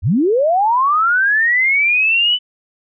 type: linear sweep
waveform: sine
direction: up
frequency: 65.41 to 3015 Hz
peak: -11 dBFS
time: 0.02-2.39 s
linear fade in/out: 50 ms
effects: none